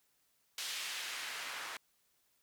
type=noise with band-pass filter sweep; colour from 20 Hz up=white; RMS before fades=-42 dBFS; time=0.58-1.77 s; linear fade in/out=2 ms; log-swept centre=3500 to 1300 Hz; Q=0.95; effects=white hiss -75 dBFS RMS until 2.42 s